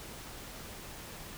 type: silence
effects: pink hiss -46 dBFS RMS until 1.37 s